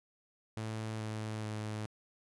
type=tone with pitch steps; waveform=sawtooth; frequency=110 / 108.67 / 107.36 Hz; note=A2 / A2 / A2; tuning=0 / -21 / -42 cents; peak=-33 dBFS; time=0.57-1.86 s; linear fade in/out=0 ms; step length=430 ms; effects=resampled to 24000 Hz